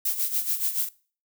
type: noise with tremolo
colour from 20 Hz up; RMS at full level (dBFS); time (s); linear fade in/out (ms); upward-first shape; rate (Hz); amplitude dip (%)
violet; -24; 0.05-0.89; 5; sine; 7; 70
effects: noise-tail reverb RT60 0.4 s tail -21 dB re dry